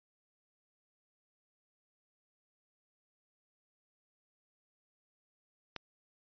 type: click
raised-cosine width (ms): 0.2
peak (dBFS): -21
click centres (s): 5.763
effects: resampled to 11025 Hz